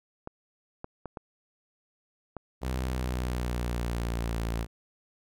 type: clicks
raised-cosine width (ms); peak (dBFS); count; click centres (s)
1; -23; 6; 0.274 / 0.844 / 1.057 / 1.172 / 2.367 / 2.633
type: tone with pitch glide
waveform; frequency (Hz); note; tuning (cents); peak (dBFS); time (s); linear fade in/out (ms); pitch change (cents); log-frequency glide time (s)
sawtooth; 63.8 to 56.84; C2 to A#1; -43 to -43; -25; 2.61-4.67; 50; -200; 2.81-4.4
effects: none